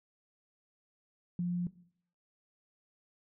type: tone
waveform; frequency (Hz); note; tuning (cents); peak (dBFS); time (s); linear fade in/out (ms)
sine; 176.1; F3; +15; -30; 1.39-1.67; 2
effects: noise-tail reverb RT60 0.6 s tail -18 dB re dry